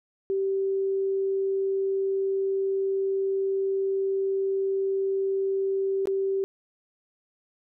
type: tone with dropouts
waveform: sine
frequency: 388.3 Hz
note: G4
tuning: 16 cents flat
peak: -23 dBFS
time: 0.3-6.44 s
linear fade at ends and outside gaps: 0 ms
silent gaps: 6.056-6.072 s
effects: none